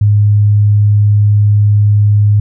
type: tone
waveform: sine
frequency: 103.83 Hz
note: G#2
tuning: in tune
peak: -5 dBFS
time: 0.01-2.4 s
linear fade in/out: 5 ms
effects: none